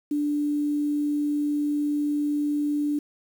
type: tone with quantisation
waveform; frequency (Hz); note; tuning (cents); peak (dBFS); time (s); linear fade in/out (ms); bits
sine; 293.7; D4; 0; -22; 0.11-2.99; 5; 8
effects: none